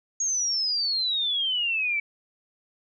sine exponential sweep, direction down, 6645 to 2285 Hz, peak -23 dBFS, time 0.2-2 s, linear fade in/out 5 ms, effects none

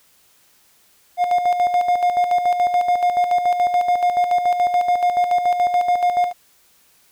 triangle tone with tremolo, 712 Hz, F5, 33 cents sharp, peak -11 dBFS, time 1.17-6.33 s, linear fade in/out 50 ms, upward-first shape square, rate 7 Hz, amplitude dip 55%, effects white hiss -56 dBFS RMS until 7.11 s

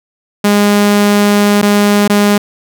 sawtooth tone with dropouts, 205.2 Hz, G#3, 21 cents flat, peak -3 dBFS, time 0.44-2.38 s, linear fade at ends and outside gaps 5 ms, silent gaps 1.617-1.626 / 2.078-2.097 s, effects none

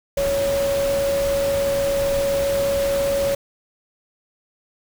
sine tone in noise, 557 Hz, C#5, 8 cents sharp, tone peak -18 dBFS, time 0.17-3.35 s, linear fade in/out 5 ms, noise pink, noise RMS -29 dBFS, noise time 0.17-3.35 s, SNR +8 dB, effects none

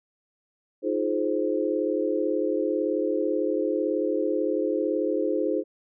sine chord, F minor seventh, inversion third, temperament equal with one note detuned, 311.1 / 349.2 / 422.3 / 523.3 Hz, Eb4 / F4 / Ab4 / C5, 0 / 0 / +29 / 0 cents, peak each -28 / -29 / -28 / -28 dBFS, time 0.82-5.64 s, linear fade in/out 50 ms, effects none

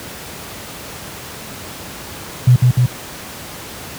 sine tone with echo, 124.6 Hz, B2, 16 cents sharp, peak -4 dBFS, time 2.47-2.56 s, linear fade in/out 5 ms, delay 150 ms, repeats 2, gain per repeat -2 dB, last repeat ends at 2.86 s, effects pink hiss -31 dBFS RMS until 3.98 s + high-pass 80 Hz 12 dB/octave

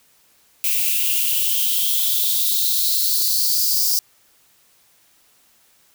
violet noise with high-pass filter sweep, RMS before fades -19 dBFS, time 0.64-3.99 s, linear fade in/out 0 ms, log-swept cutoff 2500 to 5100 Hz, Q 6.5, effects white hiss -57 dBFS RMS until 5.94 s

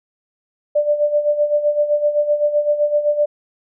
sine tone with tremolo, 591 Hz, D5, 11 cents sharp, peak -11 dBFS, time 0.75-3.26 s, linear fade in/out 10 ms, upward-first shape sine, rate 7.8 Hz, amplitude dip 70%, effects none

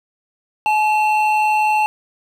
triangle tone pair together, 854 / 2706 Hz, G#5 / E7, +48 / +45 cents, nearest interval octave + minor sixth, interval 1997 cents, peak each -12 / -20 dBFS, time 0.66-1.86 s, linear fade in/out 0 ms, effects none

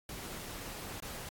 pink noise with dropouts, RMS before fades -44 dBFS, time 0.09-1.29 s, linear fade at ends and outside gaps 2 ms, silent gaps 1.002-1.023 s, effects AAC 64 kbps

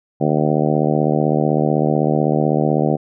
harmonic tone, 75.9 Hz, D#2, 42 cents flat, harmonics 2 / 3 / 4 / 5 / 6 / 7 / 8 / 9 / 10, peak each -19 / -21 / -22 / -23 / -24 / -24 / -25 / -26 / -26 dBFS, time 0.2-2.97 s, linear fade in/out 20 ms, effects none

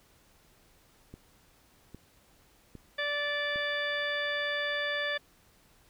click train, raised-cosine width 3 ms, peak -32 dBFS, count 4, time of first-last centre 1.14-3.559 s, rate 1.24 Hz
harmonic tone, 583 Hz, D5, 13 cents flat, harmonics 1 / 2 / 3 / 4 / 5 / 6 / 8, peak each -35 / -42 / -32 / -41 / -46 / -37 / -48 dBFS, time 2.98-5.18 s, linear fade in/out 10 ms
effects pink hiss -63 dBFS RMS until 5.89 s

